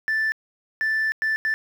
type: tone bursts at uneven times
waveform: sine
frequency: 1762 Hz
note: A6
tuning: 2 cents sharp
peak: -18 dBFS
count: 4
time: 0.08-0.32 / 0.81-1.12 / 1.22-1.36 / 1.45-1.54 s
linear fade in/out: 0 ms
effects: tanh soft clip ceiling -18 dBFS + 8-bit